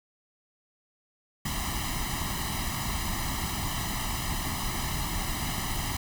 pink noise with comb filter, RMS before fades -31 dBFS, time 1.45-5.97 s, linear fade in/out 5 ms, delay 1 ms, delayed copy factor +0.85, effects none

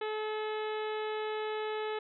harmonic tone, 430.2 Hz, A4, 39 cents flat, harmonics 1 / 2 / 3 / 4 / 5 / 6 / 7 / 8 / 9, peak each -34 / -40 / -44 / -46 / -48 / -50 / -51 / -52 / -53 dBFS, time 0.01-1.99 s, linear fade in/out 5 ms, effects none

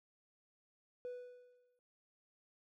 triangle tone with exponential decay, 493.9 Hz, B4, in tune, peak -37 dBFS, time 1.05-1.79 s, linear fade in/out 0 ms, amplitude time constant 160 ms, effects tanh soft clip ceiling -37 dBFS

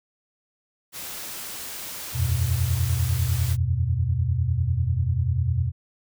white noise, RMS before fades -35 dBFS, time 0.92-3.57 s, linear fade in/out 50 ms
sine chord, E suspended second, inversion none, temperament equal, 82.41 / 92.5 / 123.47 Hz, E2 / F#2 / B2, 0 / 0 / 0 cents, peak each -25 / -25 / -24 dBFS, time 2.13-5.72 s, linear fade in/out 50 ms
effects none

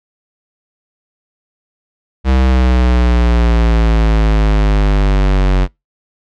square exponential sweep, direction down, 65.8 to 46.25 Hz, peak -9 dBFS, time 2.24-5.68 s, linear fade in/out 50 ms, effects noise-tail reverb RT60 0.2 s tail -26 dB re dry + low-pass 4000 Hz 12 dB/octave

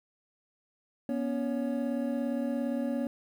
triangle tone cluster, 242 / 279.4 / 560 Hz, B3 / C#4 / C#5, -35 / +14 / +18 cents, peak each -29 / -32 / -34 dBFS, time 1.09-3.07 s, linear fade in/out 2 ms, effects 10-bit

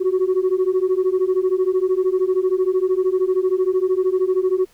sine beating tone pair, 365.9 / 378.9 Hz, F#4 / F#4, -19 / +41 cents, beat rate 13 Hz, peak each -17 dBFS, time 0-4.66 s, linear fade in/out 20 ms, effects tanh soft clip ceiling -12 dBFS + pink hiss -55 dBFS RMS until 4.73 s

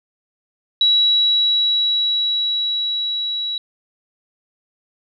sine tone with level ramp, 3900 Hz, B7, 23 cents flat, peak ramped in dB -11 to -21 dBFS, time 0.81-3.58 s, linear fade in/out 2 ms, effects none

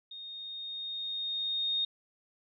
sine tone with level ramp, 3699 Hz, A#7, 14 cents flat, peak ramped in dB -42 to -27 dBFS, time 0.11-1.85 s, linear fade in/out 5 ms, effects none

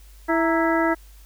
harmonic tone with a mistuned harmonic, 329.6 Hz, E4, in tune, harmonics 1 / 2 / 3 / 4 / 5 / 6, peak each -21 / -24 / -26 / -27 / -28 / -29 dBFS, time 0.28-0.95 s, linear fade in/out 20 ms, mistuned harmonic 3, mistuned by -100 cents, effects added 50 Hz sine -44 dBFS peak until 1.25 s + white hiss -55 dBFS RMS until 1.25 s

